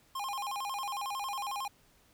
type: tone with vibrato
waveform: square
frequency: 929 Hz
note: A#5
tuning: 6 cents flat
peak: -35 dBFS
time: 0.15-1.68 s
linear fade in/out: 5 ms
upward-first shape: square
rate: 11 Hz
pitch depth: 230 cents each way
effects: pink hiss -65 dBFS RMS until 2.13 s